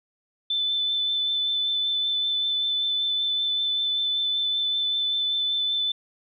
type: tone with vibrato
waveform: sine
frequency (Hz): 3520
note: A7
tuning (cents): 0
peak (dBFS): -22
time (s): 0.5-5.92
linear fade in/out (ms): 5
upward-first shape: triangle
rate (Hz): 5.2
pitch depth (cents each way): 15
effects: none